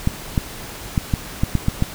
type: clicks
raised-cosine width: 5 ms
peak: -4 dBFS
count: 8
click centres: 0.074 / 0.378 / 0.978 / 1.138 / 1.435 / 1.553 / 1.684 / 1.824 s
effects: pink hiss -34 dBFS RMS until 1.94 s